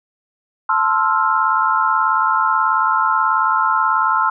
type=chord; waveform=sine; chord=F major seventh; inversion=first; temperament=equal; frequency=880 / 1046.5 / 1318.5 / 1396.9 Hz; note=A5 / C6 / E6 / F6; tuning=0 / 0 / 0 / 0 cents; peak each=-20 / -18 / -18 / -20 dBFS; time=0.69-4.3 s; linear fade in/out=5 ms; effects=none